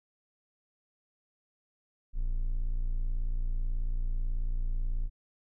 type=tone; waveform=triangle; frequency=29.14 Hz; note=A#0; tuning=in tune; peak=-25 dBFS; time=2.13-5.1 s; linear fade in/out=50 ms; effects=none